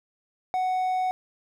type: tone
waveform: triangle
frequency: 742 Hz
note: F#5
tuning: 5 cents sharp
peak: -21 dBFS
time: 0.54-1.11 s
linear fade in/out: 0 ms
effects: none